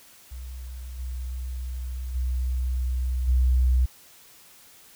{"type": "tone with level steps", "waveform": "sine", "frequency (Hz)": 63, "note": "B1", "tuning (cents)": 35, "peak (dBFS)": [-34, -29, -23, -17], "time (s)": [0.31, 3.86], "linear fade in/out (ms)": 10, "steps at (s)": [0.98, 2.14, 3.27], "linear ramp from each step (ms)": 20, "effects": ["white hiss -52 dBFS RMS until 4.95 s"]}